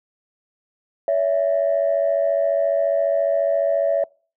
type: tone pair together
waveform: sine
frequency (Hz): 566 / 660.5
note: C#5 / E5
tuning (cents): +36 / +3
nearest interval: minor third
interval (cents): 267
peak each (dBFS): -18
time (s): 1.08-4.04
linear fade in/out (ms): 2
effects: noise-tail reverb RT60 0.4 s tail -26 dB re dry + tanh soft clip ceiling -11 dBFS